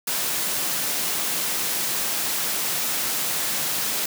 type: high-pass noise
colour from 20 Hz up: white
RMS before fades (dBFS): -25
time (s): 0.07-4.06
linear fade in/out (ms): 5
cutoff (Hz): 120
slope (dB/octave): 48
effects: none